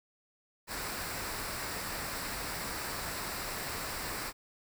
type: noise with comb filter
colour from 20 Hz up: pink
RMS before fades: -38 dBFS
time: 0.67-4.33 s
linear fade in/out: 50 ms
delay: 0.31 ms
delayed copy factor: -0.5
effects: none

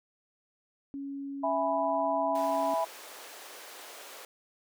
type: tone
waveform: sine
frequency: 277.9 Hz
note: C#4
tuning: 4 cents sharp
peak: -35 dBFS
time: 0.94-2.74 s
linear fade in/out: 0 ms
type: chord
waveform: sine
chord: E major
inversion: none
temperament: equal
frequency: 659.3 / 830.6 / 987.8 Hz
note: E5 / G#5 / B5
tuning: 0 / 0 / 0 cents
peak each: -29 / -33 / -31 dBFS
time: 1.43-2.85 s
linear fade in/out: 10 ms
type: high-pass noise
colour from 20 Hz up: pink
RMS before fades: -47 dBFS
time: 2.35-4.25 s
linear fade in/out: 2 ms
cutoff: 410 Hz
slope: 24 dB/octave
effects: none

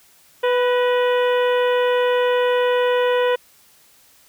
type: harmonic tone with a mistuned harmonic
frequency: 494.5 Hz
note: B4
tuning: 2 cents sharp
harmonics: 1 / 2 / 3 / 4 / 5 / 6 / 7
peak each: -16 / -24 / -28 / -30 / -33 / -32 / -38 dBFS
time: 0.43-3.36 s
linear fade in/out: 10 ms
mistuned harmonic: 4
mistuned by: -56 cents
effects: white hiss -53 dBFS RMS until 4.28 s

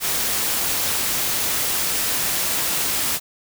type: noise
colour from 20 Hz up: white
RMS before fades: -22 dBFS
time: 0-3.2 s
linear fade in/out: 50 ms
effects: none

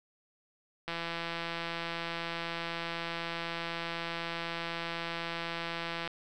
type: click train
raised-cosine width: 0.3 ms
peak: -20 dBFS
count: 874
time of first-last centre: 0.88-6.076 s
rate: 168 Hz
effects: none

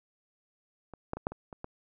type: clicks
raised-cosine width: 1 ms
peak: -30 / -18 / -24 / -15 / -28 / -29 / -24 dBFS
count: 7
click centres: 0.937 / 1.134 / 1.17 / 1.269 / 1.32 / 1.528 / 1.644 s
effects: none

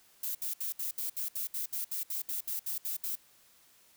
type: noise bursts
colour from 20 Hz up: violet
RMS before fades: -35 dBFS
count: 16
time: 0.23-3.155 s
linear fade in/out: 5 ms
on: 120 ms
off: 67 ms
effects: white hiss -63 dBFS RMS until 3.96 s

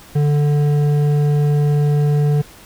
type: tone with hard clipping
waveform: sine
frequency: 146.83 Hz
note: D3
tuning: in tune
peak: -14 dBFS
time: 0.15-2.42 s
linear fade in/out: 10 ms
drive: 8 dB
effects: pink hiss -42 dBFS RMS until 2.65 s

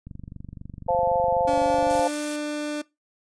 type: click train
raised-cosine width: 5 ms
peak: -26 dBFS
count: 47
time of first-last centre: 0.07-1.995 s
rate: 23.9 Hz
type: harmonic tone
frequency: 174.7 Hz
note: F3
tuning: 1 cent sharp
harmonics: 3 / 4 / 5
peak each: -23 / -24 / -25 dBFS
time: 0.88-2.08 s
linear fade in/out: 10 ms
type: tone with pitch glide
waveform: 30% pulse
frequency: 286.2 to 297.7 Hz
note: D4 to D4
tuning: -45 to +24 cents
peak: -24 dBFS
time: 1.47-2.82 s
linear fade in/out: 10 ms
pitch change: +69 cents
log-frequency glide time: 1.6-2.19 s
type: noise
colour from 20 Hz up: blue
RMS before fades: -34 dBFS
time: 1.9-2.36 s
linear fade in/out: 0 ms
effects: noise-tail reverb RT60 0.2 s tail -20 dB re dry + resampled to 22050 Hz

